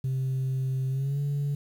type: tone with pitch glide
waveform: sine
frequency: 131.7 to 142.79 Hz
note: C3 to D3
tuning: +12 to -48 cents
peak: -23 dBFS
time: 0.04-1.55 s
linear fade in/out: 5 ms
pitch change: +140 cents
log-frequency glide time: 0.89-1.2 s
effects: tanh soft clip ceiling -24 dBFS + 9-bit